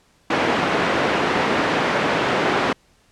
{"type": "band-pass noise", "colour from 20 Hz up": "pink", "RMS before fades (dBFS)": -20, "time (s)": [0.3, 2.73], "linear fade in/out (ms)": 5, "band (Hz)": [250, 2300], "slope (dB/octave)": 12, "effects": ["pink hiss -58 dBFS RMS until 3.11 s", "low-pass 9000 Hz 12 dB/octave"]}